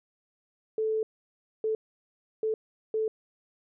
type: tone bursts at uneven times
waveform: sine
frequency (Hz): 437.9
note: A4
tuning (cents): -8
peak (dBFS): -25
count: 4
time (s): 0.78-1.03 / 1.64-1.75 / 2.43-2.54 / 2.94-3.08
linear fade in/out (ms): 2
effects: none

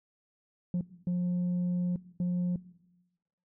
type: tone bursts at uneven times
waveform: sine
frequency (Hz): 177.9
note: F3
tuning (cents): +32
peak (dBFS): -24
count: 3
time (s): 0.74-0.81 / 1.07-1.96 / 2.2-2.56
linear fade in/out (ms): 2
effects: noise-tail reverb RT60 1.0 s tail -20 dB re dry + tanh soft clip ceiling -26 dBFS

